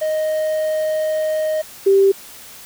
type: tone pair in turn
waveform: triangle / sine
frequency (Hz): 622.3 / 391.3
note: D#5 / G4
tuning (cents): 0 / -3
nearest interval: minor sixth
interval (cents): 803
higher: first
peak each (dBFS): -15 / -9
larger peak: second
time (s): 0.01-1.62 / 1.86-2.12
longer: first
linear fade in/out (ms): 10
effects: white hiss -39 dBFS RMS until 2.65 s